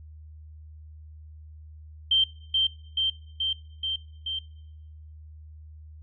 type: tone with echo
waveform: sine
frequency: 3136 Hz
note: G7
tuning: in tune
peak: -18 dBFS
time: 2.11-2.24 s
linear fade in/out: 5 ms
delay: 430 ms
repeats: 5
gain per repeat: -2 dB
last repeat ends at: 4.39 s
effects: noise-tail reverb RT60 1.0 s tail -23 dB re dry + added 77 Hz sine -43 dBFS peak until 6.02 s